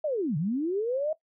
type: linear two-way sweep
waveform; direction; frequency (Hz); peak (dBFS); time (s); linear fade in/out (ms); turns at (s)
sine; down then up; 639 to 138.59 to 639; -25; 0.04-1.13; 5; 0.37
effects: noise-tail reverb RT60 0.1 s tail -17 dB re dry